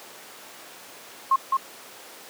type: tone with echo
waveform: sine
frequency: 1072 Hz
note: C6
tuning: 42 cents sharp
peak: -15 dBFS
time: 1.31-1.36 s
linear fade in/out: 5 ms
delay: 210 ms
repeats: 1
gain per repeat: -3 dB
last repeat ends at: 1.57 s
effects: pink hiss -43 dBFS RMS until 2.29 s + high-pass 400 Hz 12 dB/octave